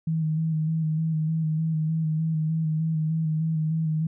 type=tone with vibrato; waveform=sine; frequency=158.6 Hz; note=D#3; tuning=33 cents sharp; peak=-22 dBFS; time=0.07-4.07 s; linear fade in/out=5 ms; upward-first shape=square; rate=3.3 Hz; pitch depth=26 cents each way; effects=none